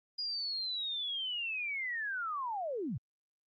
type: linear sweep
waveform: sine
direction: down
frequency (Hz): 4916 to 94.7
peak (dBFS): -34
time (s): 0.18-2.98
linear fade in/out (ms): 10
effects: Opus 32 kbps